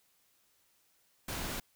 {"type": "noise", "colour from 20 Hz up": "pink", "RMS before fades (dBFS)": -38, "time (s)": [1.28, 1.6], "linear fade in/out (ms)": 5, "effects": ["white hiss -71 dBFS RMS until 1.75 s"]}